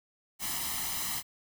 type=noise with comb filter; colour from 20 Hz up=white; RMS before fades=-34 dBFS; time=0.39-1.23 s; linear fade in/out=50 ms; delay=0.99 ms; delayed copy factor=+0.7; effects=none